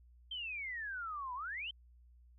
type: exponential two-way sweep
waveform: sine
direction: down then up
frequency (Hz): 3181 to 968 to 3181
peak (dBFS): -39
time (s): 0.31-1.71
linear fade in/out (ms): 5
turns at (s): 1.34
effects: added 60 Hz sine -59 dBFS peak until 2.38 s